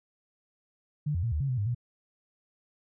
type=tone with pitch steps; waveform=sine; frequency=148.7 / 86.5 / 116.1 / 75.9 / 137.4 / 126.7 / 102.1 / 121.1 Hz; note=D3 / F2 / A#2 / D#2 / C#3 / B2 / G#2 / B2; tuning=+22 / -16 / -7 / -42 / -15 / +45 / -29 / -34 cents; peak=-26 dBFS; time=1.06-1.748 s; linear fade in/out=10 ms; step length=86 ms; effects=none